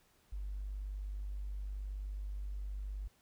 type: tone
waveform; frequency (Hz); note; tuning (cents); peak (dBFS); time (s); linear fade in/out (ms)
triangle; 49.54; G1; +19; -34; 0.32-3.08; 10
effects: tanh soft clip ceiling -36 dBFS + pink hiss -70 dBFS RMS until 3.21 s